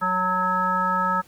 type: harmonic tone with a mistuned harmonic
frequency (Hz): 185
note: F#3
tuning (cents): 0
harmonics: 1 / 3 / 5 / 7 / 9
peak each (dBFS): -30 / -33 / -25 / -22 / -30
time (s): 0.01-1.22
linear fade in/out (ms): 20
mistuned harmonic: 5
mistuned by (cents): -25
effects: pink hiss -54 dBFS RMS until 1.27 s + Opus 32 kbps